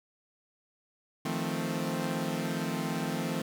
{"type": "chord", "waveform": "sawtooth", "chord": "F dominant seventh", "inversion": "third", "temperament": "equal with one note detuned", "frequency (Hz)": [157.19, 174.61, 220, 261.6], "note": ["Eb3", "F3", "A3", "C4"], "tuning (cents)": [18, 0, 0, 0], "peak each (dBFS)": -32, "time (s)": [1.25, 3.42], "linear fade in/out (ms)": 5, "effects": []}